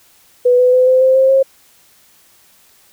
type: tone with pitch steps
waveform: sine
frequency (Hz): 493.9 / 500.8 / 507.8 / 514.9 / 522.1 / 529.3 / 536.7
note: B4 / B4 / B4 / C5 / C5 / C5 / C5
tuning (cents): 0 / +24 / +48 / -28 / -4 / +20 / +44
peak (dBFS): -7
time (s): 0.45-1.43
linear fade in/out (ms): 10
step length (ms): 140
effects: white hiss -50 dBFS RMS until 2.92 s